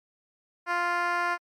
10% pulse tone with band-pass filter, 349.2 Hz, F4, in tune, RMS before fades -27 dBFS, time 0.66-1.38 s, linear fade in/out 50 ms, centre 1200 Hz, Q 1.1, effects MP3 96 kbps

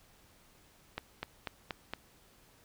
accelerating click train, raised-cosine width 0.3 ms, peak -20 dBFS, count 5, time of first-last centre 0.98-1.936 s, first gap 250 ms, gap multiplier 0.97, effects pink hiss -63 dBFS RMS until 2.64 s

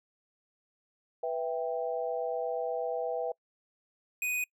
sine chord, E minor, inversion second, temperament equal with one note detuned, 493.9 / 659.3 / 787.6 Hz, B4 / E5 / G5, 0 / 0 / +8 cents, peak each -33 / -34 / -37 dBFS, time 1.23-3.32 s, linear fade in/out 5 ms
square tone, 2489 Hz, D#7, in tune, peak -30 dBFS, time 4.22-4.44 s, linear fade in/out 2 ms
effects noise-tail reverb RT60 0.1 s tail -26 dB re dry

